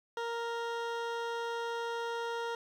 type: tone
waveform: 20% pulse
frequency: 466.2 Hz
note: A#4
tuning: in tune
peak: -29 dBFS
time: 0.17-2.55 s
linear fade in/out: 2 ms
effects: low-pass 4000 Hz 12 dB/octave + 10-bit